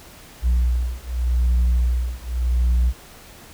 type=beating tone pair; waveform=sine; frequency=60.4 / 61.24 Hz; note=B1 / B1; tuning=-38 / -14 cents; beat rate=0.84 Hz; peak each=-18 dBFS; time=0.42-2.93 s; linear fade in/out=50 ms; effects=tanh soft clip ceiling -13 dBFS + pink hiss -44 dBFS RMS until 3.53 s